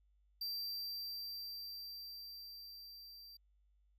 square tone with level ramp, 4699 Hz, D8, in tune, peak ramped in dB -39 to -54 dBFS, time 0.41-3.37 s, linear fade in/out 5 ms, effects added 50 Hz sine -69 dBFS peak until 3.98 s

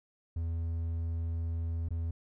triangle tone with dropouts, 82.9 Hz, E2, 10 cents sharp, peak -29 dBFS, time 0.36-2.11 s, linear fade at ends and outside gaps 5 ms, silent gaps 1.887-1.906 s, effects none

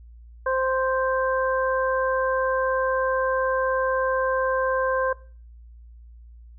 harmonic tone, 523 Hz, C5, 1 cent flat, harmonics 1 / 2 / 3, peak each -23 / -26 / -28 dBFS, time 0.46-5.13 s, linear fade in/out 5 ms, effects noise-tail reverb RT60 0.4 s tail -20 dB re dry + added 58 Hz sine -43 dBFS peak until 6.58 s

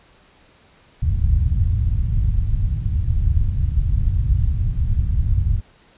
white low-pass noise, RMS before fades -18 dBFS, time 1.02-5.61 s, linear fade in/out 10 ms, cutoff 100 Hz, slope 24 dB/octave, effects pink hiss -53 dBFS RMS until 5.97 s + resampled to 8000 Hz

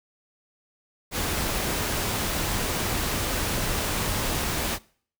pink noise, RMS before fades -27 dBFS, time 1.11-4.79 s, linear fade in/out 50 ms, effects noise-tail reverb RT60 0.5 s tail -22 dB re dry

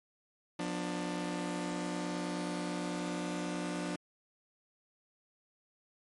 sawtooth chord, B diminished, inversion second, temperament just, 177.8 / 246.9 / 296.3 Hz, F3 / B3 / D4, +31 / 0 / +15 cents, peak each -34 / -39 / -34 dBFS, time 0.59-3.96 s, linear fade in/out 5 ms, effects MP3 48 kbps

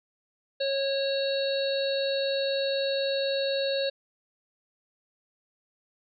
harmonic tone, 548 Hz, C#5, 20 cents flat, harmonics 1 / 3 / 5 / 7 / 8, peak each -26 / -39 / -40 / -34 / -35 dBFS, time 0.6-3.9 s, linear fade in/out 10 ms, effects none

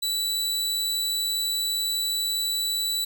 sawtooth tone, 3951 Hz, B7, in tune, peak -21 dBFS, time 0.02-3.05 s, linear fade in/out 10 ms, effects none

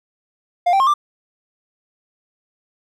triangle tone with pitch steps, 705 / 781 / 1071 / 1181 Hz, F5 / G5 / C6 / D6, +16 / -7 / +40 / +9 cents, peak -10 dBFS, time 0.66-0.94 s, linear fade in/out 10 ms, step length 70 ms, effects none

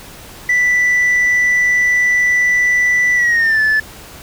sine tone with pitch glide, 1975.5 to 1739.8 Hz, B6 to A6, 0 to -20 cents, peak -8 dBFS, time 0.49-3.8 s, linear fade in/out 5 ms, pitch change -220 cents, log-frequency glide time 3.15-3.61 s, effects tanh soft clip ceiling -9 dBFS + pink hiss -36 dBFS RMS until 4.22 s

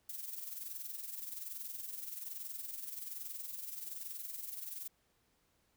violet noise with amplitude modulation, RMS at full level -42 dBFS, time 0.09-4.88 s, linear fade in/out 5 ms, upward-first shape sine, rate 21.2 Hz, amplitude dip 60%, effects pink hiss -75 dBFS RMS until 5.76 s

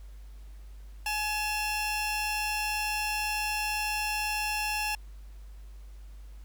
sawtooth tone pair together, 846 / 2700 Hz, G#5 / E7, +32 / +41 cents, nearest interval octave + minor sixth, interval 2009 cents, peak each -28 dBFS, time 1.06-4.95 s, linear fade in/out 2 ms, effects added 50 Hz sine -43 dBFS peak until 6.44 s + pink hiss -63 dBFS RMS until 6.44 s

